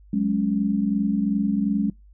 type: chord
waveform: sine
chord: F# suspended second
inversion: none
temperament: equal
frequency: 185 / 207.7 / 277.2 Hz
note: F#3 / G#3 / C#4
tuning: 0 / 0 / 0 cents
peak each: -27 / -21 / -26 dBFS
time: 0.13-1.9 s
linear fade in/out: 5 ms
effects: noise-tail reverb RT60 0.2 s tail -25 dB re dry + added 50 Hz sine -47 dBFS peak until 2.13 s